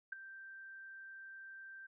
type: tone with ADSR envelope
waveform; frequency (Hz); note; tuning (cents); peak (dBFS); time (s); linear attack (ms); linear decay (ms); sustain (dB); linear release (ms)
sine; 1568; G6; 0; -35; 0.12-1.87; 7; 8; -14; 12
effects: none